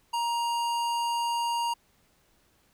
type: tone with hard clipping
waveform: sine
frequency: 940 Hz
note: A#5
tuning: 14 cents sharp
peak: -28 dBFS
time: 0.13-1.74 s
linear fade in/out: 10 ms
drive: 17 dB
effects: pink hiss -66 dBFS RMS until 2.73 s

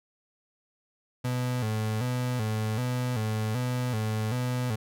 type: tone with vibrato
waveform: 35% pulse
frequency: 116.54 Hz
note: A#2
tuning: in tune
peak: -25 dBFS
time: 1.24-4.76 s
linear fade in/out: 10 ms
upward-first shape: square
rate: 1.3 Hz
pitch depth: 120 cents each way
effects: none

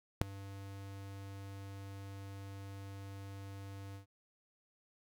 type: tone with ADSR envelope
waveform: square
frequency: 98.4 Hz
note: G2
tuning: 7 cents sharp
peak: -23 dBFS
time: 0.21-4.06 s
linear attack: 5 ms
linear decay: 6 ms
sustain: -23 dB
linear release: 110 ms
effects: none

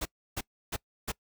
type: noise bursts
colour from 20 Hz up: pink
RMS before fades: -33 dBFS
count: 4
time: 0.01-1.12 s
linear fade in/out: 10 ms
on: 45 ms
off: 310 ms
effects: noise-tail reverb RT60 0.1 s tail -23 dB re dry

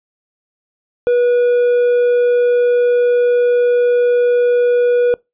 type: tone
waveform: triangle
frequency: 486 Hz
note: B4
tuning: 28 cents flat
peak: -8 dBFS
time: 1.07-5.14 s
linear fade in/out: 0 ms
effects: noise-tail reverb RT60 0.2 s tail -24 dB re dry + resampled to 8000 Hz

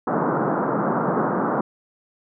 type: band-pass noise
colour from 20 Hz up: pink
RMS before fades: -22 dBFS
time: 0.07-1.61 s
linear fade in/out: 5 ms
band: 150 to 1400 Hz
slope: 48 dB/octave
effects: none

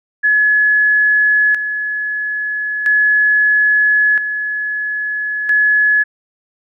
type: tone with tremolo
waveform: sine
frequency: 1700 Hz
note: G#6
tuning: 40 cents sharp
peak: -9 dBFS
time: 0.23-6.04 s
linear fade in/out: 20 ms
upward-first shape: square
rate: 0.38 Hz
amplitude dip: 60%
effects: none

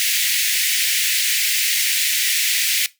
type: high-pass noise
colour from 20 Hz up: pink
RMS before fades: -19 dBFS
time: 0-2.86 s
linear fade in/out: 0 ms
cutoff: 1900 Hz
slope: 48 dB/octave
effects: noise-tail reverb RT60 0.2 s tail -18 dB re dry

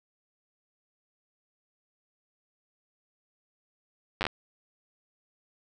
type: slowing click train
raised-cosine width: 0.3 ms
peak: -13 dBFS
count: 6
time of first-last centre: 4.21-4.267 s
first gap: 9 ms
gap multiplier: 1.12
effects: none

